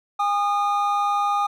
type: tone pair together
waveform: triangle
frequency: 814 / 1226.3 Hz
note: G#5 / D#6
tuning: -35 / -26 cents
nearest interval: perfect fifth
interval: 709 cents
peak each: -20 dBFS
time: 0.19-1.47 s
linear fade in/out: 10 ms
effects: none